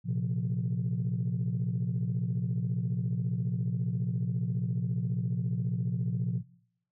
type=chord; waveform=sine; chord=Bb suspended second; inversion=none; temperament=just; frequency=116.54 / 131.11 / 174.81 Hz; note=Bb2 / C3 / F3; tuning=0 / +4 / +2 cents; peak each=-31 dBFS; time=0.04-6.43 s; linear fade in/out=50 ms; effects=noise-tail reverb RT60 0.8 s tail -23 dB re dry + tanh soft clip ceiling -22 dBFS